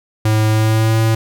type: tone with pitch glide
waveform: square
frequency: 108.7 to 111.82 Hz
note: A2 to A2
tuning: -21 to +28 cents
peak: -12 dBFS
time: 0.25-1.15 s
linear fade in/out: 5 ms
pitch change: +49 cents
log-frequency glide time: 0.49-0.98 s
effects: none